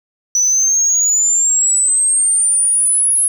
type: exponential sweep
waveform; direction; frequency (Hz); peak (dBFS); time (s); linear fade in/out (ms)
sine; up; 5920 to 10760; -9; 0.35-3.28; 2
effects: tanh soft clip ceiling -8 dBFS + 7-bit